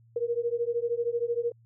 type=beating tone pair; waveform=sine; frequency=466.2 / 479.2 Hz; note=A#4 / A#4; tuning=0 / +48 cents; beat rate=13 Hz; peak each=-29 / -29 dBFS; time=0.16-1.52 s; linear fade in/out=5 ms; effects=added 115 Hz sine -56 dBFS peak until 1.65 s